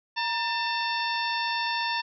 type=harmonic tone with a mistuned harmonic; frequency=894 Hz; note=A5; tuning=27 cents sharp; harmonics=1 / 2 / 3 / 4 / 5 / 6; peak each=-29 / -32 / -34 / -35 / -36 / -37 dBFS; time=0.16-2.02 s; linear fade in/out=20 ms; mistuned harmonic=1; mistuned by=+85 cents; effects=none